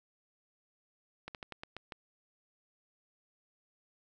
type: slowing click train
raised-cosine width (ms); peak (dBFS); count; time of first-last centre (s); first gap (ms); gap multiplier
0.3; -26; 7; 1.28-1.922; 68; 1.18
effects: none